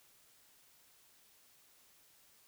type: silence
effects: white hiss -66 dBFS RMS until 2.47 s